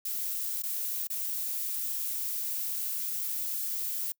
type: noise with dropouts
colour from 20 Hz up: violet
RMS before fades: -33 dBFS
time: 0.05-4.12 s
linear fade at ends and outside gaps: 5 ms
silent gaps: 0.623-0.634 / 1.072-1.1 s
effects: noise-tail reverb RT60 0.1 s tail -26 dB re dry